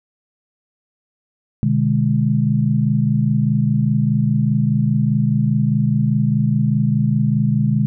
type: chord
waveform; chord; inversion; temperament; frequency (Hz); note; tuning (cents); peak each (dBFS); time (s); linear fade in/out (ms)
sine; G# diminished; first; just; 124.59 / 149.51 / 207.7; B2 / D3 / G#3; +16 / +31 / 0; -18; 1.63-7.86; 0
effects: none